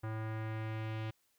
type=tone with low-pass filter sweep; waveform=square; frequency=110 Hz; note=A2; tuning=in tune; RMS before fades=-39 dBFS; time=0.03-1.11 s; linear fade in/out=10 ms; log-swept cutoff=1500 to 3000 Hz; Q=1.7; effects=white hiss -75 dBFS RMS until 1.38 s